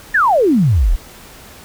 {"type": "exponential sweep", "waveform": "sine", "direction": "down", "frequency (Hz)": [1864.7, 32.48], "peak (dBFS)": -9, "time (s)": [0.14, 0.96], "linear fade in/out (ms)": 10, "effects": ["pink hiss -39 dBFS RMS until 1.64 s"]}